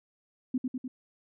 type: tone with echo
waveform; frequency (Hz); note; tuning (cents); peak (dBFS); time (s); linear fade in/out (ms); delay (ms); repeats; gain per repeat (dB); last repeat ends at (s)
sine; 255.1; C4; -44; -25; 0.54-0.58; 5; 100; 3; -3; 0.88
effects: none